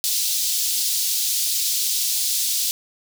pink high-pass noise, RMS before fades -22 dBFS, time 0.04-2.71 s, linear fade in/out 0 ms, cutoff 3900 Hz, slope 24 dB/octave, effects none

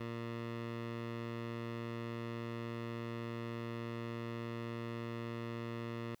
15% pulse tone with low-pass filter, 116.54 Hz, A#2, in tune, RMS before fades -42 dBFS, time 0-6.15 s, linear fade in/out 5 ms, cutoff 3000 Hz, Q 1, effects white hiss -75 dBFS RMS until 6.2 s

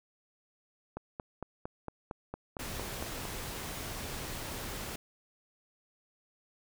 click train, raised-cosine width 1 ms, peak -24 dBFS, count 11, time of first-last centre 0.97-3.253 s, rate 4.38 Hz
pink noise, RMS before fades -40 dBFS, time 2.59-4.96 s, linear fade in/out 5 ms
effects none

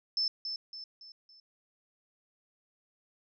sine tone with echo, 5274 Hz, E8, in tune, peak -27 dBFS, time 0.17-0.28 s, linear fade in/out 2 ms, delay 280 ms, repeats 4, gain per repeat -7 dB, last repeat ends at 1.4 s, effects none

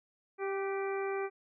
harmonic tone with a mistuned harmonic, 392 Hz, G4, in tune, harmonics 1 / 2 / 3 / 4 / 5 / 6, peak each -33 / -41 / -43 / -46 / -47 / -46 dBFS, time 0.38-1.3 s, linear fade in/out 50 ms, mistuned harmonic 4, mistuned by -34 cents, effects none

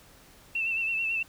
sine tone with vibrato, 2675 Hz, E7, 25 cents sharp, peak -26 dBFS, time 0.55-1.23 s, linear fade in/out 5 ms, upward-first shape sine, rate 9.1 Hz, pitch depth 42 cents each way, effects pink hiss -55 dBFS RMS until 1.28 s

